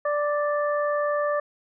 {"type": "harmonic tone", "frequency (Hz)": 587.3, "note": "D5", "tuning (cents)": 0, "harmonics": [1, 2, 3], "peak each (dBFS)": [-23, -28, -33], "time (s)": [0.05, 1.4], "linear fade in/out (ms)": 5, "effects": []}